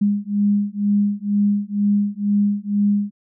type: beating tone pair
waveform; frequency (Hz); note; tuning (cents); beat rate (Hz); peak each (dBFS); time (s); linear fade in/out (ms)
sine; 203.2 / 205.3; G#3 / G#3; -38 / -20; 2.1; -19; 0.01-3.11; 10
effects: none